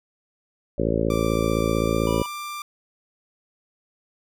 harmonic tone, 55.7 Hz, A1, 22 cents sharp, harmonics 1 / 2 / 3 / 4 / 5 / 6 / 7 / 8 / 9 / 10, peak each -29 / -29 / -29 / -29 / -29 / -29 / -29 / -29 / -29 / -29 dBFS, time 0.78-2.23 s, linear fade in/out 5 ms
sawtooth tone with pitch glide, 1174.7 to 1184.2 Hz, D6 to D6, 0 to +14 cents, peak -27 dBFS, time 1.1-2.62 s, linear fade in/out 2 ms, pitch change +14 cents, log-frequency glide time 1.75-1.99 s
square tone, 979 Hz, B5, 15 cents flat, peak -33 dBFS, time 2.07-2.26 s, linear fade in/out 0 ms
effects none

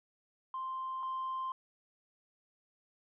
sine tone pair in turn, 1046.5 / 1046.5 Hz, C6 / C6, 0 / 0 cents, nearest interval unison, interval 0 cents, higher neither, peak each -35 / -33 dBFS, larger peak second, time 0.54-1.03 / 1.03-1.52 s, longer neither, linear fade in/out 2 ms, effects tanh soft clip ceiling -32 dBFS

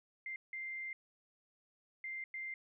sine tone bursts at uneven times, 2093 Hz, C7, in tune, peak -40 dBFS, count 4, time 0.26-0.36 / 0.53-0.93 / 2.04-2.24 / 2.34-2.54 s, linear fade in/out 2 ms, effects none

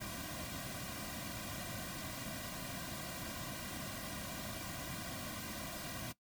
pink noise with comb filter, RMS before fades -44 dBFS, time 0-6.13 s, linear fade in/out 20 ms, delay 2.3 ms, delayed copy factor -0.95, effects noise-tail reverb RT60 0.1 s tail -18 dB re dry

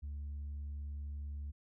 sine tone with tanh clipping, 72.3 Hz, D2, 27 cents flat, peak -40 dBFS, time 0.02-1.52 s, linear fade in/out 20 ms, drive 1 dB, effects none

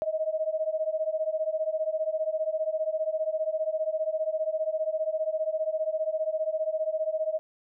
sine beating tone pair, 622.3 / 637.3 Hz, D#5 / D#5, 0 / +41 cents, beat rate 15 Hz, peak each -29 dBFS, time 0.02-7.39 s, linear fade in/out 0 ms, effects none

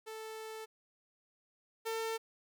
sawtooth tone pair in turn, 439.9 / 449.4 Hz, A4 / A4, 0 / +37 cents, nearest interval unison, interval 37 cents, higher second, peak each -39 / -31 dBFS, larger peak second, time 0.06-0.66 / 1.85-2.18 s, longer first, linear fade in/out 20 ms, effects none

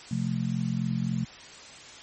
sine chord, F major, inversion second, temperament just, 130.96 / 174.61 / 218.3 Hz, C3 / F3 / A3, +2 / 0 / -13 cents, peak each -30 dBFS, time 0.11-1.25 s, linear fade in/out 5 ms, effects white hiss -46 dBFS RMS until 2.02 s + MP3 32 kbps

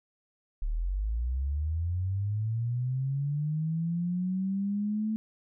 sine linear sweep, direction up, 34.81 to 220 Hz, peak -27 dBFS, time 0.62-5.16 s, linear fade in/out 0 ms, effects none

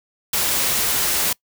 white noise, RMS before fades -20 dBFS, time 0.33-1.33 s, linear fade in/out 5 ms, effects noise-tail reverb RT60 0.1 s tail -24 dB re dry

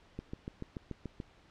click train, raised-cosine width 3 ms, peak -26 dBFS, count 8, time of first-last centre 0.19-1.202 s, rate 6.92 Hz, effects pink hiss -62 dBFS RMS until 1.5 s + low-pass 4000 Hz 12 dB/octave

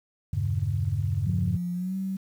sine chord, E diminished seventh, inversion none, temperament just, 82.41 / 98.89 / 118.67 / 142.4 Hz, E2 / G2 / Bb2 / Db3, 0 / +16 / +31 / +47 cents, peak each -32 / -26 / -32 / -30 dBFS, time 0.33-1.57 s, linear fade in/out 5 ms
sine tone with pitch glide, 176.4 to 191.26 Hz, F3 to G3, +18 to -42 cents, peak -27 dBFS, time 1.26-2.17 s, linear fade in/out 10 ms, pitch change +140 cents, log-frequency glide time 1.74-1.96 s
effects tanh soft clip ceiling -13 dBFS + 9-bit

